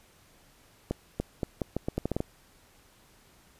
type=accelerating click train; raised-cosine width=2 ms; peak=-15 dBFS; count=11; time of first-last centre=0.91-2.204 s; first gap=290 ms; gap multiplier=0.8; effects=pink hiss -60 dBFS RMS until 3.59 s + resampled to 32000 Hz